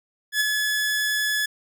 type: tone with ADSR envelope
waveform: sawtooth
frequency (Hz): 1709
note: G#6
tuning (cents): +49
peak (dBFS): -14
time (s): 0.32-1.46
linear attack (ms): 84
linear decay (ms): 19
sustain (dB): -4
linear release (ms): 7
effects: none